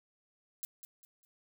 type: noise with echo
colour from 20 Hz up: violet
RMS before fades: -39 dBFS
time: 0.63-0.65 s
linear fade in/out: 0 ms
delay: 200 ms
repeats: 3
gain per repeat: -10 dB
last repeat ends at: 1.25 s
effects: none